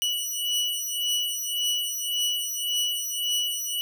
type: beating tone pair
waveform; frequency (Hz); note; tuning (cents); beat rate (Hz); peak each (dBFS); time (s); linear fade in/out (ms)
sawtooth; 2942 / 2943.8; F#7 / F#7; -11 / -9; 1.8; -25 / -25; 0.02-3.81; 0
effects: none